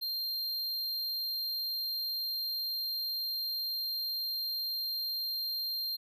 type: tone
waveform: square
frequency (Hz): 4186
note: C8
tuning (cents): 0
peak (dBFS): -33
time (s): 0.01-5.97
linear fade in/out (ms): 20
effects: none